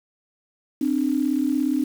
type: tone pair together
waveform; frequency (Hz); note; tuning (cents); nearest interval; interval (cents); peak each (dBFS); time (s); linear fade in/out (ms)
sine; 262.4 / 299.6; C4 / D4; +5 / +35; major second; 230; -22; 0.81-1.84; 5
effects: 7-bit